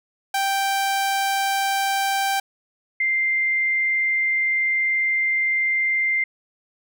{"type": "tone pair in turn", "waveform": ["sawtooth", "sine"], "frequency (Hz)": [784, 2093], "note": ["G5", "C7"], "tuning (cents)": [0, 0], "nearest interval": "octave + perfect fourth", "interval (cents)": 1700, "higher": "second", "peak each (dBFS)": [-16, -18], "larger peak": "first", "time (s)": [[0.34, 2.4], [3, 6.24]], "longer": "second", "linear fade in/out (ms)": 5, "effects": []}